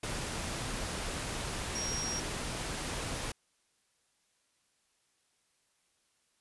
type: tone in noise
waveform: sine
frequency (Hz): 5620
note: F8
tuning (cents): +10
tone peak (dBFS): -35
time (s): 1.75-2.2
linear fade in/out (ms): 5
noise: pink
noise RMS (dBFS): -37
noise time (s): 0.03-3.32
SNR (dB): -1
effects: white hiss -74 dBFS RMS until 6.4 s + resampled to 24000 Hz